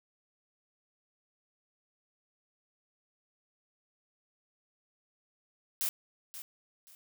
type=noise with echo; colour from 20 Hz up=blue; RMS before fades=-32 dBFS; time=5.81-5.89 s; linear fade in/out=0 ms; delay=530 ms; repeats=2; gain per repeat=-12 dB; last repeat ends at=6.95 s; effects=none